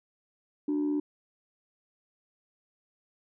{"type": "tone pair together", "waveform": "sine", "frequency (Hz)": [294.9, 371.5], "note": ["D4", "F#4"], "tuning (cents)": [7, 7], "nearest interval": "major third", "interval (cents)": 400, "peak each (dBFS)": [-25, -34], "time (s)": [0.68, 1], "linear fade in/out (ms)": 5, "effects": ["tanh soft clip ceiling -22 dBFS"]}